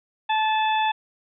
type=harmonic tone; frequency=870 Hz; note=A5; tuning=20 cents flat; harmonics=1 / 2 / 3 / 4; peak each=-20 / -30 / -30 / -31 dBFS; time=0.29-0.92 s; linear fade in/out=10 ms; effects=none